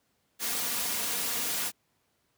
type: noise with comb filter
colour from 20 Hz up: white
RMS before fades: -31 dBFS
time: 0.39-1.72 s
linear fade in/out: 50 ms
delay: 4.2 ms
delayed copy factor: +0.55
effects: pink hiss -73 dBFS RMS until 2.37 s + high-pass 80 Hz 12 dB/octave